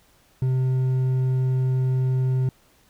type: tone with hard clipping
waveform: triangle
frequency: 129.4 Hz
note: C3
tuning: 19 cents flat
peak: -20 dBFS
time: 0.42-2.49 s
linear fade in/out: 2 ms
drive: 7 dB
effects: pink hiss -59 dBFS RMS until 2.89 s